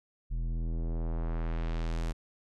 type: tone with low-pass filter sweep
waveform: square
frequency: 41.2 Hz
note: E1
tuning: in tune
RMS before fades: -32 dBFS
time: 0.3-2.13 s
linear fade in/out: 20 ms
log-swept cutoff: 120 to 10000 Hz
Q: 0.83
effects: none